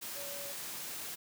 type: tone in noise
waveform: sine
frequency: 566 Hz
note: C#5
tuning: 36 cents sharp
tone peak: -46 dBFS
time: 0.15-0.53 s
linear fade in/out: 20 ms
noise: white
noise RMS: -42 dBFS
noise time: 0.01-1.16 s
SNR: -7 dB
effects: high-pass 100 Hz 12 dB/octave